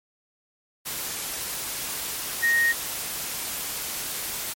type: tone in noise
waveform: sine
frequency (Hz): 1864.7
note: A#6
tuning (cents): 0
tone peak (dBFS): -18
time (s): 2.42-2.73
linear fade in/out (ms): 20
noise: white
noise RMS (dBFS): -31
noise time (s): 0.85-4.54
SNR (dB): +10
effects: MP3 64 kbps